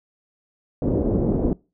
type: low-pass noise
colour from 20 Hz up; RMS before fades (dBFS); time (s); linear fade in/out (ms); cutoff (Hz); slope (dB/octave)
white; -21; 0.82-1.53; 2; 440; 24
effects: noise-tail reverb RT60 0.3 s tail -24 dB re dry